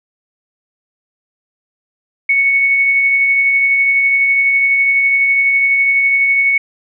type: tone with tremolo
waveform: sine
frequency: 2217 Hz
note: C#7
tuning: in tune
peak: -8 dBFS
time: 2.29-6.58 s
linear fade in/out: 5 ms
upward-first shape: triangle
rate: 12 Hz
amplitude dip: 30%
effects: none